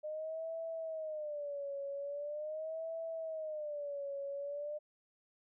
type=tone with vibrato; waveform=sine; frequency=605 Hz; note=D#5; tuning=49 cents flat; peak=-38 dBFS; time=0.03-4.79 s; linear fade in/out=20 ms; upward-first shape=sine; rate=0.42 Hz; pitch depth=140 cents each way; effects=none